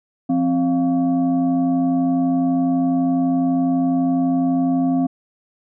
sine tone with frequency modulation, 263 Hz, C4, 9 cents sharp, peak -15 dBFS, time 0.29-5.07 s, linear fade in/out 10 ms, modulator 434 Hz, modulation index 0.59, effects none

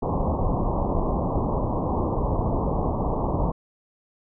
pink low-pass noise, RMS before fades -24 dBFS, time 0.02-3.52 s, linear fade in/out 10 ms, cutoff 1100 Hz, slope 96 dB/octave, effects none

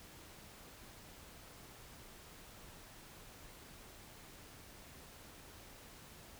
silence, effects pink hiss -56 dBFS RMS until 6.39 s

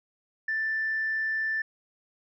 sine tone, 1768 Hz, A6, 8 cents sharp, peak -25 dBFS, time 0.48-1.62 s, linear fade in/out 5 ms, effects tanh soft clip ceiling -21 dBFS

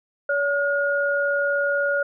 sine tone pair together, 568.3 / 1432 Hz, C#5 / F6, +43 / +43 cents, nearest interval octave + major third, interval 1600 cents, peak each -22 dBFS, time 0.29-2.03 s, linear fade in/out 5 ms, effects none

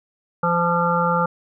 harmonic tone with a mistuned harmonic, 171.6 Hz, F3, 30 cents flat, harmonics 1 / 3 / 5 / 7 / 8, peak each -23 / -23 / -23 / -23 / -23 dBFS, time 0.43-1.26 s, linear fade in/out 5 ms, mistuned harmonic 5, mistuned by +31 cents, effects none

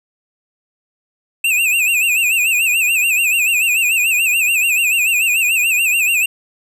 square tone with vibrato, 2605 Hz, E7, 21 cents flat, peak -13 dBFS, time 1.44-6.26 s, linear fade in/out 5 ms, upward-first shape sine, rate 6.9 Hz, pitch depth 120 cents each way, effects none

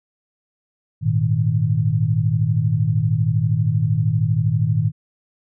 sine chord, Ab suspended second, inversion none, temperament equal, 103.83 / 116.54 / 155.56 Hz, Ab2 / Bb2 / Eb3, 0 / 0 / 0 cents, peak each -21 / -19 / -20 dBFS, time 1.01-4.92 s, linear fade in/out 50 ms, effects none

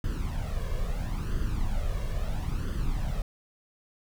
brown noise with flanger, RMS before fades -29 dBFS, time 0.04-3.22 s, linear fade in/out 2 ms, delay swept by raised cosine 0.63 to 1.83 ms, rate 0.75 Hz, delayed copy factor +0.7, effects none

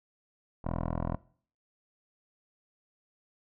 10% pulse tone with low-pass filter, 41.6 Hz, E1, 17 cents sharp, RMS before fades -33 dBFS, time 0.64-1.16 s, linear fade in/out 10 ms, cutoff 910 Hz, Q 2.1, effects noise-tail reverb RT60 0.5 s tail -21 dB re dry

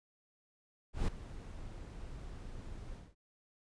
brown noise with ADSR envelope, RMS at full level -30 dBFS, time 0.93-3.15 s, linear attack 150 ms, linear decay 6 ms, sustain -16 dB, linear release 210 ms, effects resampled to 22050 Hz

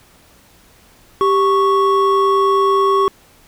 triangle tone pair together, 392.5 / 1108 Hz, G4 / C#6, +2 / -1 cents, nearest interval octave + tritone, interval 1797 cents, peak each -12 dBFS, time 1.21-3.08 s, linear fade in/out 0 ms, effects pink hiss -49 dBFS RMS until 3.47 s

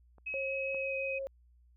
clicks, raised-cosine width 1 ms, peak -45 / -36 dBFS, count 2, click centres 0.183 / 0.746 s
sine tone with pitch glide, 2554 to 2523 Hz, D#7 to D#7, +45 to +23 cents, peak -35 dBFS, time 0.26-1.19 s, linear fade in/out 10 ms, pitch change -22 cents, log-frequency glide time 0.79-0.93 s
sine tone with vibrato, 540 Hz, C#5, 45 cents flat, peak -35 dBFS, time 0.34-1.27 s, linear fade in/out 0 ms, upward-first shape triangle, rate 6 Hz, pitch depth 11 cents each way
effects added 60 Hz sine -60 dBFS peak until 1.76 s

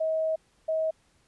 sine tone pair in turn, 637 / 637 Hz, D#5 / D#5, +41 / +41 cents, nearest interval unison, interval 0 cents, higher neither, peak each -24 dBFS, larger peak neither, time 0-0.36 / 0.68-0.91 s, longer first, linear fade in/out 10 ms, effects pink hiss -66 dBFS RMS until 1.27 s + resampled to 24000 Hz

